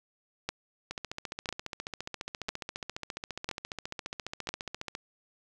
two click trains, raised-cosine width 0.2 ms, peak -19 / -14 dBFS, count 60 / 5, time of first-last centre 0.91-4.951 / 0.49-4.49 s, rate 14.6 / 1 Hz, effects none

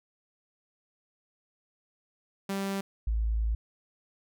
sawtooth / sine tone pair in turn, 196 / 55 Hz, G3 / A1, 0 / 0 cents, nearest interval octave + minor seventh, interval 2200 cents, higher first, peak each -26 / -25 dBFS, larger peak second, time 2.49-2.81 / 3.07-3.55 s, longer second, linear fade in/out 5 ms, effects none

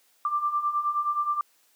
sine beating tone pair, 1174.7 / 1184.2 Hz, D6 / D6, 0 / +14 cents, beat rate 9.5 Hz, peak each -30 / -25 dBFS, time 0.25-1.41 s, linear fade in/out 2 ms, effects white hiss -64 dBFS RMS until 1.75 s + high-pass 300 Hz 12 dB/octave

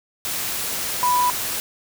sine tone in noise, 987.8 Hz, B5, in tune, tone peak -16 dBFS, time 1.03-1.3 s, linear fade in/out 0 ms, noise white, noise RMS -26 dBFS, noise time 0.25-1.6 s, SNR +7 dB, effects none

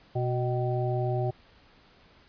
harmonic tone with a mistuned harmonic, 123.5 Hz, B2, in tune, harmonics 1 / 3 / 5 / 6, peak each -27 / -32 / -34 / -35 dBFS, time 0.15-1.31 s, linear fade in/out 10 ms, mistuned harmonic 6, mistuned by +58 cents, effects pink hiss -58 dBFS RMS until 2.28 s + resampled to 11025 Hz

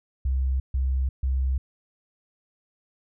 sine tone bursts, 65.6 Hz, C2, 5 cents sharp, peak -21 dBFS, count 3, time 0.25-1.58 s, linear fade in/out 5 ms, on 350 ms, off 140 ms, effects none

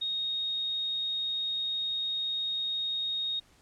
sine tone, 3729 Hz, A#7, in tune, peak -29 dBFS, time 0.01-3.4 s, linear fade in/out 10 ms, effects pink hiss -62 dBFS RMS until 3.61 s + low-pass 10000 Hz 12 dB/octave

